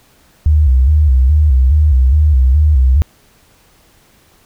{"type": "tone with vibrato", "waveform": "sine", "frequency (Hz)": 70, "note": "C#2", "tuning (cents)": 18, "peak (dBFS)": -6, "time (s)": [0.46, 3.02], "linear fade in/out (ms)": 0, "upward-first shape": "square", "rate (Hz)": 2.4, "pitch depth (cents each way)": 140, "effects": ["pink hiss -50 dBFS RMS until 4.45 s"]}